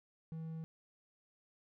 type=tone; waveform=triangle; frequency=161.3 Hz; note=E3; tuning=37 cents flat; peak=-39 dBFS; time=0.32-0.64 s; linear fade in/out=0 ms; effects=none